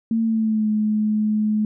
sine tone with pitch glide, 226.2 to 213.5 Hz, A3 to G#3, +48 to +48 cents, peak -17 dBFS, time 0.11-1.65 s, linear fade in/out 2 ms, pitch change -100 cents, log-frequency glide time 0.22-0.69 s, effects none

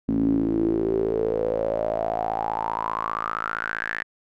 sawtooth tone with band-pass filter sweep, 55.2 Hz, A1, 6 cents sharp, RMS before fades -25 dBFS, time 0.08-4.03 s, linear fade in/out 10 ms, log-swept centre 250 to 1800 Hz, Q 8.9, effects none

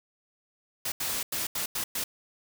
white noise bursts at uneven times, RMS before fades -31 dBFS, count 6, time 0.85-0.92 / 1-1.23 / 1.32-1.47 / 1.55-1.66 / 1.75-1.84 / 1.95-2.04 s, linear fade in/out 5 ms, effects none

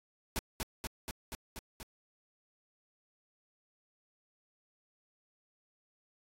pink noise with echo, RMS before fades -34 dBFS, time 0.36-0.39 s, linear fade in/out 0 ms, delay 240 ms, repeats 6, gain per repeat -2 dB, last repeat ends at 1.83 s, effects AAC 64 kbps

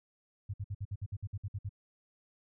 sine tone bursts, 100 Hz, G2, 35 cents sharp, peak -34 dBFS, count 12, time 0.49-1.693 s, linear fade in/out 10 ms, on 48 ms, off 57 ms, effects none

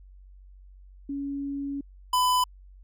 sine / square tone pair in turn, 280 / 1001.6 Hz, C#4 / B5, +18 / +24 cents, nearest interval octave + minor seventh, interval 2206 cents, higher second, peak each -29 / -21 dBFS, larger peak second, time 1.09-1.81 / 2.13-2.44 s, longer first, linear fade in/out 5 ms, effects added 47 Hz sine -47 dBFS peak until 2.83 s

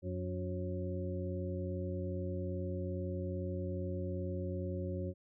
harmonic tone with a mistuned harmonic, 90.9 Hz, F#2, 30 cents flat, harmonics 1 / 2 / 3 / 4 / 6, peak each -38 / -42 / -46 / -43 / -44 dBFS, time 0.02-5.14 s, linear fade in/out 50 ms, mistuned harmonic 3, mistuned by +53 cents, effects none

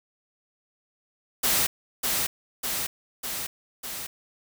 white noise with echo, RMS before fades -23 dBFS, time 1.43-1.67 s, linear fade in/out 10 ms, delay 600 ms, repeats 4, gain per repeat -3 dB, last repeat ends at 4.07 s, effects none

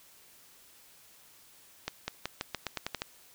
accelerating click train, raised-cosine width 0.2 ms, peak -15 dBFS, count 10, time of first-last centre 1.88-3.019 s, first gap 200 ms, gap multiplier 0.88, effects white hiss -58 dBFS RMS until 3.34 s

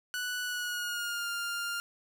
sawtooth tone with pitch glide, 1480 to 1401 Hz, F#6 to F6, 0 to +5 cents, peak -29 dBFS, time 0.14-1.8 s, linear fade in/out 0 ms, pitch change -95 cents, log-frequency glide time 0.43-1.29 s, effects none

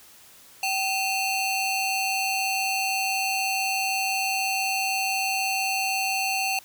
sawtooth ring-modulated tone, 1744 Hz, A6, 16 cents flat, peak -17 dBFS, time 0.63-6.59 s, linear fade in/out 2 ms, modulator 975 Hz, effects white hiss -51 dBFS RMS until 6.64 s

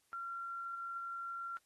sine tone, 1372 Hz, F6, 31 cents flat, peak -40 dBFS, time 0.13-1.57 s, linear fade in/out 0 ms, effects white hiss -75 dBFS RMS until 1.65 s + AAC 32 kbps

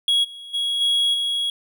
triangle tone with level steps, 3322 Hz, G#7, in tune, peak -14 / -34 / -19 / -15 / -19 dBFS, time 0.08-1.5 s, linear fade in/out 2 ms, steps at 0.23 / 0.53 / 0.8 / 1.13 s, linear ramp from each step 20 ms, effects none

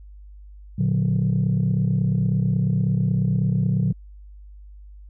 sine chord, Bb augmented, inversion none, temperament just, 116.54 / 145.68 / 182.1 Hz, Bb2 / D3 / F#3, 0 / -14 / -27 cents, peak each -21 dBFS, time 0.78-3.93 s, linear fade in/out 10 ms, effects tanh soft clip ceiling -13 dBFS + added 50 Hz sine -40 dBFS peak until 5.09 s

